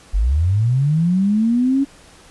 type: linear sweep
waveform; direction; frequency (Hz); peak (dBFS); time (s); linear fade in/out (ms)
sine; up; 43.08 to 280.6; -13; 0.13-1.85; 20
effects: pink hiss -46 dBFS RMS until 2.3 s + resampled to 24000 Hz